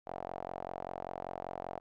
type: tone with band-pass filter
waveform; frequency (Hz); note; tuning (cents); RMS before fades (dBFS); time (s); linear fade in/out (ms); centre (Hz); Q
sawtooth; 45.14; F#1; -42; -42; 0.06-1.8; 20; 710; 3.9
effects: none